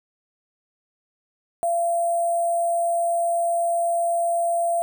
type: tone with sample-and-hold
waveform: sine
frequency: 684 Hz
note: F5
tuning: 36 cents flat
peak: -19 dBFS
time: 1.63-4.82 s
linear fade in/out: 0 ms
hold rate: 8820 Hz
effects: none